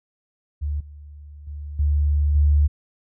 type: tone with level steps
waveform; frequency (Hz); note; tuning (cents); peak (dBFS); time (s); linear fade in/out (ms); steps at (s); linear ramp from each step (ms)
sine; 73.42; D2; 0; -22 / -38 / -30 / -16 / -13; 0.61-2.68; 20; 0.8 / 1.47 / 1.79 / 2.35; 5
effects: none